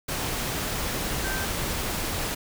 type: tone in noise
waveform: sine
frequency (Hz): 1558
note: G6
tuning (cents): -11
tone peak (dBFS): -32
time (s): 1.24-1.45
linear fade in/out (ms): 10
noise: pink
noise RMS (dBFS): -29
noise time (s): 0.08-2.35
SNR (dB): -6
effects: none